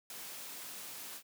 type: noise with ADSR envelope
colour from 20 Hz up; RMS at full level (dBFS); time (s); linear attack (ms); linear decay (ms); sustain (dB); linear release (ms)
white; -42; 0.1-1.23; 3; 3; -4; 69
effects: high-pass 150 Hz 12 dB/octave